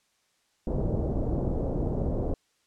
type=low-pass noise; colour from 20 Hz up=pink; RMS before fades=-28 dBFS; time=0.67-2.34 s; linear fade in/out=2 ms; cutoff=600 Hz; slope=24 dB/octave; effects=white hiss -70 dBFS RMS until 2.66 s + low-pass 8000 Hz 12 dB/octave